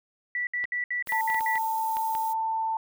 sine tone bursts, 1960 Hz, B6, 14 cents flat, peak -26 dBFS, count 7, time 0.35-1.58 s, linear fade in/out 2 ms, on 120 ms, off 65 ms
clicks, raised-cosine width 0.3 ms, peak -23 dBFS, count 9, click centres 0.641 / 1.073 / 1.123 / 1.301 / 1.345 / 1.408 / 1.556 / 1.969 / 2.151 s
violet noise, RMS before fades -41 dBFS, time 1.06-2.34 s, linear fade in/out 20 ms
sine tone, 891 Hz, A5, 22 cents sharp, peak -25 dBFS, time 1.12-2.77 s, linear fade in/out 2 ms
effects none

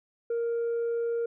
sine tone, 466.7 Hz, A#4, 2 cents sharp, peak -24 dBFS, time 0.3-1.26 s, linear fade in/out 5 ms, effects tanh soft clip ceiling -25 dBFS

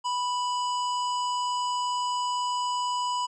harmonic tone, 987.8 Hz, B5, in tune, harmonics 1 / 3 / 5 / 7 / 8, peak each -26 / -36 / -40 / -43 / -44 dBFS, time 0.04-3.27 s, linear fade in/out 20 ms, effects none

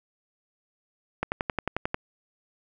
click train, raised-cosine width 0.5 ms, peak -11 dBFS, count 9, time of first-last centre 1.23-1.944 s, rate 11.2 Hz, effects none

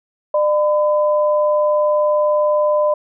sine tone pair together, 600 / 1009.1 Hz, D5 / B5, +37 / +37 cents, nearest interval major sixth, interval 900 cents, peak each -13 / -21 dBFS, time 0.34-2.94 s, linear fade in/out 5 ms, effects none

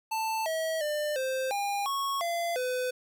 square tone with pitch steps, 885 / 643 / 598 / 523 / 807 / 1103 / 683 / 504 Hz, A5 / E5 / D5 / C5 / G#5 / C#6 / F5 / B4, +10 / -43 / +31 / -1 / -50 / -9 / -39 / +35 cents, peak -29 dBFS, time 0.11-2.91 s, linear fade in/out 10 ms, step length 350 ms, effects 11-bit

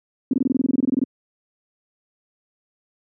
sine tone bursts, 261.6 Hz, C4, in tune, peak -14 dBFS, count 16, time 0.31-1.038 s, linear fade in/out 2 ms, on 23 ms, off 24 ms, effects high-pass 150 Hz 12 dB/octave

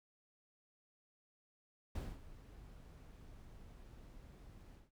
brown noise with ADSR envelope, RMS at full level -41 dBFS, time 1.95-4.91 s, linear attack 5 ms, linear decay 220 ms, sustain -15 dB, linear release 170 ms, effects none

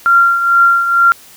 sine tone with tremolo, 1381 Hz, F6, 20 cents flat, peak -4 dBFS, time 0.06-1.12 s, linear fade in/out 0 ms, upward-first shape triangle, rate 2.2 Hz, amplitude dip 65%, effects white hiss -40 dBFS RMS until 1.36 s

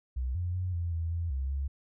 sine tone with pitch steps, 63.4 / 88.4 / 91.3 / 85.7 / 82.7 / 84.6 / 66.9 / 69.2 Hz, B1 / F2 / F#2 / F2 / E2 / E2 / C2 / C#2, +46 / +22 / -23 / -32 / +6 / +45 / +39 / -2 cents, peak -29 dBFS, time 0.16-1.68 s, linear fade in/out 10 ms, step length 190 ms, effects none

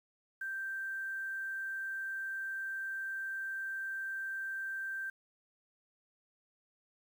sine tone with quantisation, 1568 Hz, G6, in tune, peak -36 dBFS, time 0.41-5.1 s, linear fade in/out 5 ms, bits 10, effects none

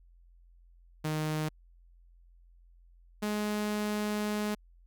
sawtooth tone pair in turn, 154.6 / 209.9 Hz, D#3 / G#3, -11 / +19 cents, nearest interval perfect fourth, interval 530 cents, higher second, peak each -26 dBFS, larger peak neither, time 1.04-1.49 / 3.22-4.55 s, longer second, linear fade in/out 10 ms, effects added 43 Hz sine -56 dBFS peak until 4.86 s

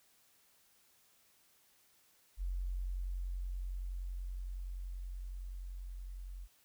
sine tone with level ramp, 45.31 Hz, F#1, 36 cents flat, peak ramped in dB -34 to -43 dBFS, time 2.37-6.48 s, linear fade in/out 50 ms, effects white hiss -69 dBFS RMS until 6.64 s

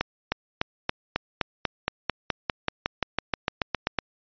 accelerating click train, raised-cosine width 0.3 ms, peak -7 dBFS, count 21, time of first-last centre 0.01-3.987 s, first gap 310 ms, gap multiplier 0.95, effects resampled to 11025 Hz

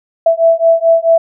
sine beating tone pair, 659.3 / 663.9 Hz, E5 / E5, 0 / +12 cents, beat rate 4.6 Hz, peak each -10 dBFS, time 0.26-1.18 s, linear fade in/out 5 ms, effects none

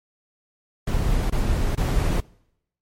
brown noise bursts, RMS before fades -21 dBFS, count 3, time 0.87-2.204 s, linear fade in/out 5 ms, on 430 ms, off 22 ms, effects noise-tail reverb RT60 0.8 s tail -24 dB re dry + MP3 64 kbps

